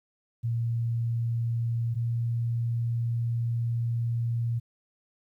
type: tone pair in turn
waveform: sine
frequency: 116.54 / 117.2 Hz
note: A#2 / A#2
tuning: 0 / +10 cents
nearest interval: unison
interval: 10 cents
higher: second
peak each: -25 dBFS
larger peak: neither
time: 0.43-1.95 / 1.95-4.6 s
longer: second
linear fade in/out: 20 ms
effects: 11-bit